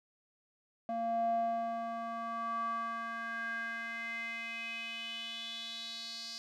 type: tone with band-pass filter sweep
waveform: square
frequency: 230 Hz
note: A#3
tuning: 23 cents flat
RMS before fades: -38 dBFS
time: 0.89-6.38 s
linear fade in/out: 0 ms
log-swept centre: 590 to 4800 Hz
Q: 5.7
effects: none